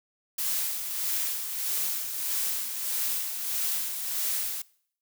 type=noise with tremolo; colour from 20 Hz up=blue; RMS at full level=-28 dBFS; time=0.38-4.62 s; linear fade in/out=5 ms; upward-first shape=sine; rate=1.6 Hz; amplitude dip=50%; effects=noise-tail reverb RT60 0.6 s tail -22 dB re dry